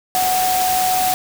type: tone in noise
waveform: sine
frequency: 740 Hz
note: F#5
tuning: in tune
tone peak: -16 dBFS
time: 0.15-1.14 s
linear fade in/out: 0 ms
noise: white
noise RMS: -22 dBFS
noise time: 0.15-1.14 s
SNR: +3 dB
effects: none